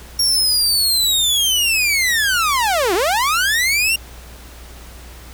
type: linear two-way sweep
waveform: sawtooth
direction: down then up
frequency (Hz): 5588 to 330 to 2811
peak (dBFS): -11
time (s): 0.19-3.96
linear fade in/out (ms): 5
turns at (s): 2.94
effects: added 60 Hz sine -37 dBFS peak until 5.33 s + pink hiss -41 dBFS RMS until 5.33 s